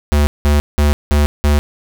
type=tone bursts; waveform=square; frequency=73.42 Hz; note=D2; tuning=in tune; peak=-10 dBFS; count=5; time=0.12-1.59 s; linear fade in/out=0 ms; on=150 ms; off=180 ms; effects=none